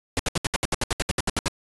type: noise bursts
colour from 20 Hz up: pink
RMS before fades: -23 dBFS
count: 15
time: 0.17-1.481 s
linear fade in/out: 0 ms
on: 23 ms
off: 69 ms
effects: resampled to 24000 Hz